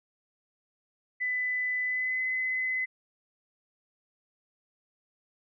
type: tone with pitch glide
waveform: sine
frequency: 2000 to 2029 Hz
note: B6 to B6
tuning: +21 to +46 cents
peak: -27 dBFS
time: 1.2-2.86 s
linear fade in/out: 20 ms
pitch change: +25 cents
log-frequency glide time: 1.85-2.2 s
effects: none

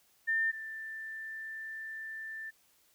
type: tone pair in turn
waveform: sine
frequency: 1800 / 1775.2 Hz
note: A6 / A6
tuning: +39 / +15 cents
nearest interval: unison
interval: 24 cents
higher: first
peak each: -27 / -39 dBFS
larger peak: first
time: 0.27-0.52 / 0.52-2.51 s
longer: second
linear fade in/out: 20 ms
effects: white hiss -68 dBFS RMS until 2.94 s

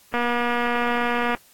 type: click train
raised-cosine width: 0.5 ms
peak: -9 dBFS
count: 291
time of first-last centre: 0.14-1.348 s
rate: 240 Hz
effects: white hiss -54 dBFS RMS until 1.53 s + AAC 64 kbps

